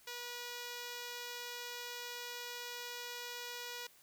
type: tone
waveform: 5% pulse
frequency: 484.1 Hz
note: B4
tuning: 35 cents flat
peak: -31 dBFS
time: 0.07-3.87 s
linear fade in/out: 5 ms
effects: white hiss -64 dBFS RMS until 4.02 s